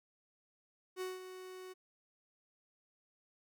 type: tone with ADSR envelope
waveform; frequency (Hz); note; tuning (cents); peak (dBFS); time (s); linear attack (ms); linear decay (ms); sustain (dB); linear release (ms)
45% pulse; 370.9; F#4; +4; -37; 0.96-1.74; 51; 180; -10; 22
effects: none